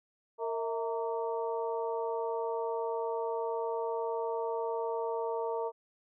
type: harmonic tone with a mistuned harmonic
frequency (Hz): 229.9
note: A#3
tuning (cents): -24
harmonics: 2 / 3 / 4 / 5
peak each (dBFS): -33 / -39 / -37 / -45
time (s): 0.38-5.72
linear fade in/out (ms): 50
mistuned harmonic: 3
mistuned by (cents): -99
effects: none